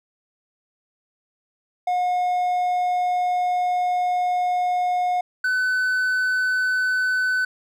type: tone pair in turn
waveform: triangle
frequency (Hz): 721 / 1507.6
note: F#5 / F#6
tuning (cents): -45 / +32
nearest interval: octave + minor second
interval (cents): 1277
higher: second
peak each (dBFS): -17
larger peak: neither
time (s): 1.87-5.21 / 5.44-7.45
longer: first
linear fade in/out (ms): 5
effects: none